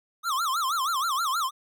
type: tone with vibrato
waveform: square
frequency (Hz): 1197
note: D6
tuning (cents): +33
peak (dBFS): -25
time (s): 0.23-1.51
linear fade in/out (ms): 50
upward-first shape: sine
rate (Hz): 6.3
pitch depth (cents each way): 260
effects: none